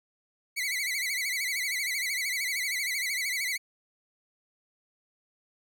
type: tone with vibrato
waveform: sawtooth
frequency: 2120 Hz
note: C7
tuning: 22 cents sharp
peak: -25 dBFS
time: 0.56-3.58 s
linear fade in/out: 20 ms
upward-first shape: sine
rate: 13 Hz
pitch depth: 130 cents each way
effects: none